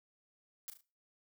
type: noise with echo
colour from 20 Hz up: blue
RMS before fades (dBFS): -43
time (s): 0.68-0.7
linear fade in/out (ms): 0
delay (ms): 36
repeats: 3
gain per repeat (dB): -8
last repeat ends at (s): 0.808
effects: noise-tail reverb RT60 0.3 s tail -17 dB re dry